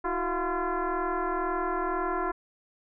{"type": "tone with frequency modulation", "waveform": "sine", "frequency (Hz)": 326, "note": "E4", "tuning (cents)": -19, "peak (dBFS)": -26, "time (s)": [0.04, 2.32], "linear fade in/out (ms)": 10, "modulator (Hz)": 347, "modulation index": 3.3, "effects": []}